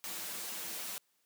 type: noise with comb filter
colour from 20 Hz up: white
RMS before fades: -41 dBFS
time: 0.04-0.98 s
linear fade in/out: 0 ms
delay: 7.4 ms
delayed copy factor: -0.7
effects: white hiss -75 dBFS RMS until 1.25 s + high-pass 150 Hz 12 dB/octave